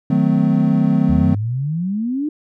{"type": "chord", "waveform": "triangle", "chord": "D# diminished seventh", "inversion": "none", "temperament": "equal with one note detuned", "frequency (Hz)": [155.56, 185, 220, 255.9], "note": ["D#3", "F#3", "A3", "C4"], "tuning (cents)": [0, 0, 0, -38], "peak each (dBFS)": -16, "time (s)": [0.1, 1.35], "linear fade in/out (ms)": 5}
{"type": "exponential sweep", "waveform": "sine", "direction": "up", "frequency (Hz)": [72.8, 311.1], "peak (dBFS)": -18, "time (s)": [1.09, 2.29], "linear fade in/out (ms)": 5}
{"effects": []}